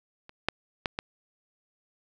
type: clicks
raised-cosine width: 0.3 ms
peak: -30 / -8 / -11 / -14 dBFS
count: 4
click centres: 0.294 / 0.486 / 0.858 / 0.989 s
effects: none